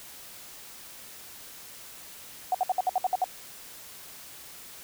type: tone bursts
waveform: sine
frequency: 740 Hz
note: F#5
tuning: in tune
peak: -21 dBFS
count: 9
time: 2.52-3.242 s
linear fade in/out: 2 ms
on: 26 ms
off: 61 ms
effects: white hiss -46 dBFS RMS until 4.83 s